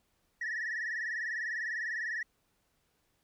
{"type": "tone with vibrato", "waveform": "sine", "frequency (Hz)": 1815, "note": "A#6", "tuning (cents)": -47, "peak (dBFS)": -31, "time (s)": [0.41, 2.23], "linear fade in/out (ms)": 5, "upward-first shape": "sine", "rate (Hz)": 20, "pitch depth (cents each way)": 110, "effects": ["tanh soft clip ceiling -31 dBFS", "pink hiss -75 dBFS RMS until 3.23 s"]}